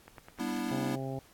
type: click train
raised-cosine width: 0.5 ms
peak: -32 dBFS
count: 7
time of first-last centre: 0.08-0.694 s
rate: 9.77 Hz
type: chord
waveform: square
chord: E minor seventh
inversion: first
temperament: equal with one note detuned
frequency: 196 / 243.3 / 293.7 / 329.6 Hz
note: G3 / B3 / D4 / E4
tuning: 0 / -26 / 0 / 0 cents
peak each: -41 / -36 / -39 / -39 dBFS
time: 0.39-0.96 s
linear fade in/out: 10 ms
type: harmonic tone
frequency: 133.6 Hz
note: C3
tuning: 36 cents sharp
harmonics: 1 / 2 / 3 / 4 / 5 / 6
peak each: -37 / -40 / -42 / -43 / -44 / -45 dBFS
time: 0.71-1.19 s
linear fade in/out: 2 ms
effects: pink hiss -60 dBFS RMS until 1.33 s + AAC 64 kbps